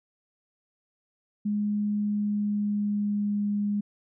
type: tone with pitch glide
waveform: sine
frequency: 207.7 to 205.4 Hz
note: G#3 to G#3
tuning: 0 to -19 cents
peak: -24 dBFS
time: 1.45-3.81 s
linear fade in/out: 10 ms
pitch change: -19 cents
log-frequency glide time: 1.97-3.46 s
effects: none